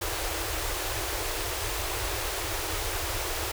pink band-stop noise, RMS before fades -31 dBFS, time 0.01-3.52 s, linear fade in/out 10 ms, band 110 to 310 Hz, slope 96 dB/octave, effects none

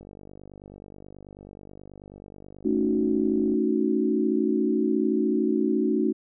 click train, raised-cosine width 2 ms, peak -31 dBFS, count 175, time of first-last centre 0.01-3.539 s, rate 49.3 Hz
sine chord, D# half-diminished seventh, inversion second, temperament equal, 220 / 277.2 / 311.1 / 370 Hz, A3 / C#4 / D#4 / F#4, 0 / 0 / 0 / 0 cents, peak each -26 / -27 / -26 / -26 dBFS, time 2.64-6.13 s, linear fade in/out 20 ms
effects none

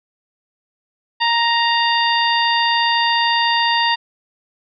harmonic tone with a mistuned harmonic, 934 Hz, A#5, 3 cents sharp, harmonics 1 / 2 / 3 / 4 / 5, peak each -17 / -20 / -22 / -23 / -24 dBFS, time 1.2-3.96 s, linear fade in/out 20 ms, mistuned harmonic 4, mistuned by -50 cents, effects none

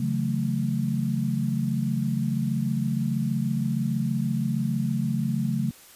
sine chord, F# minor seventh, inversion second, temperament equal, 138.59 / 164.81 / 185 / 220 Hz, C#3 / E3 / F#3 / A3, 0 / 0 / 0 / 0 cents, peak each -27 / -32 / -30 / -27 dBFS, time 0-5.71 s, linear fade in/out 5 ms, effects white hiss -50 dBFS RMS until 5.95 s + resampled to 32000 Hz

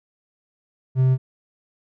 triangle tone, 129.9 Hz, C3, 12 cents flat, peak -12 dBFS, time 0.95-1.18 s, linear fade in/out 50 ms, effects none

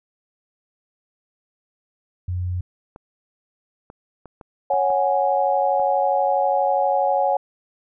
sine tone, 90 Hz, F#2, 47 cents flat, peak -22 dBFS, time 2.28-2.61 s, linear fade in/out 5 ms
clicks, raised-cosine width 1 ms, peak -26 dBFS, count 7, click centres 2.961 / 3.901 / 4.257 / 4.412 / 4.738 / 4.903 / 5.798 s
sine chord, C# suspended fourth, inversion none, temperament just, 554.4 / 739.2 / 831.5 Hz, C#5 / F#5 / G#5, 0 / -2 / +2 cents, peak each -21 / -21 / -21 dBFS, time 4.7-7.37 s, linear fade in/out 5 ms
effects none

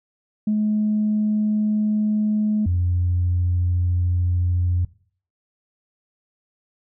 sine tone pair in turn, 212.5 / 88.63 Hz, G#3 / F2, +40 / +26 cents, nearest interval octave + minor third, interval 1514 cents, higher first, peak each -16 dBFS, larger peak neither, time 0.47-2.66 / 2.66-4.85 s, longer neither, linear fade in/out 5 ms, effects noise-tail reverb RT60 0.5 s tail -20 dB re dry + tanh soft clip ceiling -13 dBFS

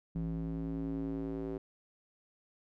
square tone with band-pass filter sweep, 55 Hz, A1, in tune, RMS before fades -37 dBFS, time 0.15-1.58 s, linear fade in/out 5 ms, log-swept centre 190 to 360 Hz, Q 3.1, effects none

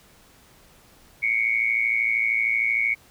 sine tone with amplitude modulation, 2217 Hz, C#7, in tune, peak -16 dBFS, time 1.22-2.95 s, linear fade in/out 20 ms, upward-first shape sine, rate 113 Hz, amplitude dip 80%, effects pink hiss -54 dBFS RMS until 3.1 s

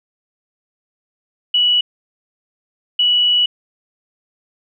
sine tone bursts at uneven times, 2941 Hz, F#7, 11 cents flat, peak -11 dBFS, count 2, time 1.54-1.81 / 2.99-3.46 s, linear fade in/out 5 ms, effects none

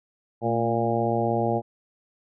harmonic tone with a mistuned harmonic, 116.54 Hz, A#2, in tune, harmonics 1 / 2 / 3 / 4 / 5 / 6 / 7, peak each -29 / -29 / -29 / -29 / -29 / -29 / -29 dBFS, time 0.41-1.62 s, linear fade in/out 50 ms, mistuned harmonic 2, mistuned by -42 cents, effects none

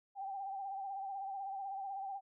sine tone with vibrato, 784 Hz, G5, in tune, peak -39 dBFS, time 0.15-2.21 s, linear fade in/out 50 ms, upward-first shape sine, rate 16 Hz, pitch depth 48 cents each way, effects none

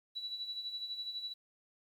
sine tone with tremolo, 3937 Hz, B7, 6 cents flat, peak -36 dBFS, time 0.15-1.34 s, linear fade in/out 20 ms, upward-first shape sine, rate 12 Hz, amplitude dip 60%, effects 11-bit

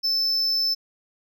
triangle tone, 5274 Hz, E8, in tune, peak -19 dBFS, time 0.03-0.75 s, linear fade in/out 20 ms, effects none

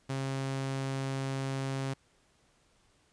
sawtooth tone, 134.8 Hz, C#3, 48 cents flat, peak -28 dBFS, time 0.09-1.94 s, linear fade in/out 10 ms, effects pink hiss -68 dBFS RMS until 3.12 s + resampled to 22050 Hz

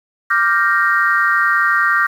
sine chord, G minor seventh, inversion second, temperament equal, 1174.7 / 1396.9 / 1568 / 1864.7 Hz, D6 / F6 / G6 / Bb6, 0 / 0 / 0 / 0 cents, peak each -17 dBFS, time 0.3-2.07 s, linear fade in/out 10 ms, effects tanh soft clip ceiling -1 dBFS + 7-bit

